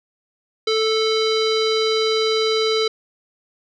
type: tone with low-pass filter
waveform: square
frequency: 440 Hz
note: A4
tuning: in tune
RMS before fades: -19 dBFS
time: 0.67-2.88 s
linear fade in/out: 5 ms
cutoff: 4300 Hz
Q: 6
effects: none